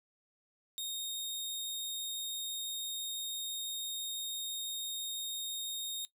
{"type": "tone", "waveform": "sawtooth", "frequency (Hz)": 3706, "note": "A#7", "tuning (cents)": -11, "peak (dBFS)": -33, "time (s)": [0.78, 6.05], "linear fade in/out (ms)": 0, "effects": ["noise-tail reverb RT60 0.1 s tail -18 dB re dry"]}